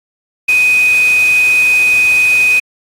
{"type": "tone in noise", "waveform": "sine", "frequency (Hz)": 2500, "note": "D#7", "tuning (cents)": 8, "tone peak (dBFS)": -7, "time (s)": [0.48, 2.6], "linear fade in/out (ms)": 10, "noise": "white", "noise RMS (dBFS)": -24, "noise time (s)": [0.48, 2.6], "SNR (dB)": 14, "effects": ["low-pass 11000 Hz 12 dB/octave", "AAC 64 kbps"]}